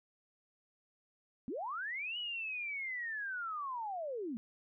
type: linear two-way sweep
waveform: sine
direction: up then down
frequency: 210 to 2960 to 210 Hz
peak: -37 dBFS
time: 1.48-4.37 s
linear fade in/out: 0 ms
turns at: 2.18 s
effects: none